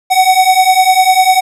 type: beating tone pair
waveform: square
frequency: 745 / 755 Hz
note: F#5 / F#5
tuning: +12 / +35 cents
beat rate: 10 Hz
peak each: -10 dBFS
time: 0.1-1.41 s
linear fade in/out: 20 ms
effects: resampled to 32000 Hz + 7-bit